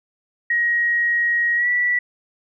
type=tone with pitch glide; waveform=sine; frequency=1890 to 1954.4 Hz; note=A#6 to B6; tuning=+23 to -19 cents; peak=-16 dBFS; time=0.5-1.99 s; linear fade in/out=5 ms; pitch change=+58 cents; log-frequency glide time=1.56-1.68 s; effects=none